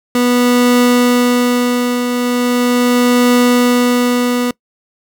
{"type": "tone with tremolo", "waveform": "30% pulse", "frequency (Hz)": 245.2, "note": "B3", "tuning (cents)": -12, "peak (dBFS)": -5, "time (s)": [0.15, 4.51], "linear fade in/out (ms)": 2, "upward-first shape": "triangle", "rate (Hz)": 0.39, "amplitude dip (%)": 55, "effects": ["noise-tail reverb RT60 0.1 s tail -23 dB re dry"]}